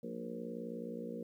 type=harmonic tone with a mistuned harmonic; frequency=59.4 Hz; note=A#1; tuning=33 cents sharp; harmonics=3 / 4 / 5 / 6 / 7 / 8 / 9; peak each=-48 / -44 / -51 / -51 / -52 / -45 / -51 dBFS; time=0.03-1.23 s; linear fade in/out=5 ms; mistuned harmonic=4; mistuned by=-55 cents; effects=12-bit